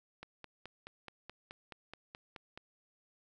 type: click train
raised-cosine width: 0.3 ms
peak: -30 dBFS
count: 12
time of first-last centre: 0.23-2.575 s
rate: 4.69 Hz
effects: none